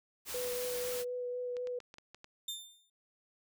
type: noise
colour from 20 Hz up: white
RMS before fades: -41 dBFS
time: 0.25-1.05 s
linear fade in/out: 50 ms
type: tone with vibrato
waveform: sine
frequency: 493.9 Hz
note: B4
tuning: in tune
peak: -35 dBFS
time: 0.34-1.79 s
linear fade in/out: 5 ms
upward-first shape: sine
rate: 4 Hz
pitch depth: 11 cents each way
type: clicks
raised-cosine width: 0.2 ms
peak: -33 dBFS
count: 7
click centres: 1.568 / 1.672 / 1.803 / 1.941 / 1.984 / 2.146 / 2.244 s
type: tone with exponential decay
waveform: sawtooth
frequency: 3599 Hz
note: A7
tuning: 38 cents sharp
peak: -32 dBFS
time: 2.48-2.9 s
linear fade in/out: 5 ms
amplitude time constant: 91 ms
effects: none